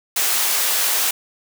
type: high-pass noise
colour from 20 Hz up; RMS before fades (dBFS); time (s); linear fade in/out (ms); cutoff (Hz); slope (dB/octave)
white; -19; 0.16-1.11; 5; 530; 12
effects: none